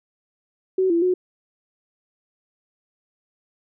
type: tone with pitch steps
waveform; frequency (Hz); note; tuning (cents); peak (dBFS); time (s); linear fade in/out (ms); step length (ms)
sine; 376.1 / 337.9 / 364.8; F#4 / E4 / F#4; +28 / +43 / -24; -16; 0.78-1.14; 5; 120
effects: none